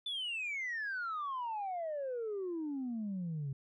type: exponential sweep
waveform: sine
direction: down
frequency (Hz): 3537 to 132.9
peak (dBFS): -34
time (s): 0.06-3.53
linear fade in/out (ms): 5
effects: tanh soft clip ceiling -33 dBFS